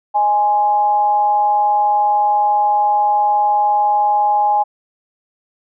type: tone with amplitude modulation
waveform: sine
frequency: 830.6 Hz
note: G#5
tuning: in tune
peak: -9 dBFS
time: 0.14-4.64 s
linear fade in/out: 20 ms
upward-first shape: sine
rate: 214 Hz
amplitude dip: 50%
effects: none